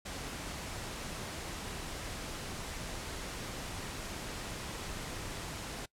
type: noise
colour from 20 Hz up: pink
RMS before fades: -41 dBFS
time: 0.05-5.86 s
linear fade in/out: 10 ms
effects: noise-tail reverb RT60 0.1 s tail -22 dB re dry + low-pass 10000 Hz 12 dB/octave